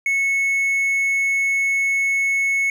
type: tone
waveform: triangle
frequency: 2200 Hz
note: C#7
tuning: 14 cents flat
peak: -15 dBFS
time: 0.06-2.7 s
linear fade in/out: 2 ms
effects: none